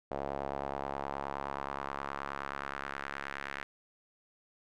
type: tone with band-pass filter sweep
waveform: sawtooth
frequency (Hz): 69.5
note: C#2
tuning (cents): +5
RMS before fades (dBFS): -39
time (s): 0.11-3.63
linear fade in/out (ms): 0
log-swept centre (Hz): 650 to 1800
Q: 2.1
effects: none